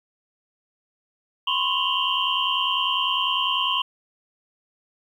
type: tone cluster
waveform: sine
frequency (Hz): 1011 / 1081 / 2790 / 2974 / 3166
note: B5 / C#6 / F7 / F#7 / G7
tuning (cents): +40 / -44 / -2 / +8 / +17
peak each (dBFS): -27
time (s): 1.47-3.82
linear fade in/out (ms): 5
effects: 9-bit